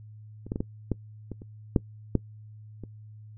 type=clicks; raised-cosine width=3 ms; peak=-27 / -16 / -17 / -15 / -13 / -22 / -29 / -7 / -9 / -25 dBFS; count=10; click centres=0.466 / 0.519 / 0.559 / 0.605 / 0.917 / 1.317 / 1.419 / 1.762 / 2.153 / 2.837 s; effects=noise-tail reverb RT60 0.1 s tail -21 dB re dry + added 107 Hz sine -44 dBFS peak until 3.37 s